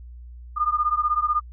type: beating tone pair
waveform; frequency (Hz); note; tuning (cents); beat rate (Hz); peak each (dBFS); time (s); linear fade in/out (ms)
sine; 1208 / 1224; D6 / D#6; +48 / -29; 16; -22 / -23; 0.56-1.41; 20
effects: added 60 Hz sine -38 dBFS peak until 1.52 s